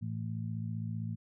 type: harmonic tone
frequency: 55.4 Hz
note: A1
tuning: 13 cents sharp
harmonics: 2 / 3 / 4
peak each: -36 / -40 / -42 dBFS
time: 0.01-1.16 s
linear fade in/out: 20 ms
effects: none